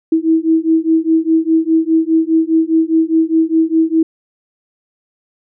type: beating tone pair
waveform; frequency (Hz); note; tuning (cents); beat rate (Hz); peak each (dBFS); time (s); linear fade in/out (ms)
sine; 320.8 / 325.7; E4 / E4; -47 / -21; 4.9; -13; 0.12-4.03; 5
effects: none